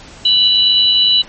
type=tone pair together; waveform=sine; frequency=2960 / 3954 Hz; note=F#7 / B7; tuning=0 / +1 cents; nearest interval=perfect fourth; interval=501 cents; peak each=-11 dBFS; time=0.25-1.22 s; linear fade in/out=5 ms; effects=pink hiss -37 dBFS RMS until 1.28 s + MP3 32 kbps